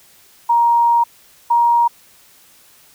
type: tone pair in turn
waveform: sine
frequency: 940 / 943.6 Hz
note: A#5 / A#5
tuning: +14 / +21 cents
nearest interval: unison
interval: 7 cents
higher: second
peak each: -10 dBFS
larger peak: neither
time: 0.49-1.04 / 1.5-1.88 s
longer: first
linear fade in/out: 10 ms
effects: white hiss -49 dBFS RMS until 2.94 s